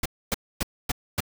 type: noise bursts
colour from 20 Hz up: pink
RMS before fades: -25 dBFS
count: 5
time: 0.03-1.205 s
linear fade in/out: 5 ms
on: 27 ms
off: 260 ms
effects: none